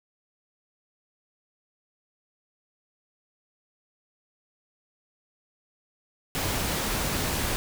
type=noise; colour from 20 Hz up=pink; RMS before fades=-28 dBFS; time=6.35-7.56 s; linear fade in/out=0 ms; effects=none